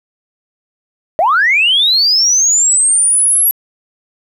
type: linear sweep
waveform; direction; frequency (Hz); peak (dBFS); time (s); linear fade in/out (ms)
sine; up; 594 to 11520; -7; 1.19-3.51; 0
effects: tanh soft clip ceiling -3 dBFS + 8-bit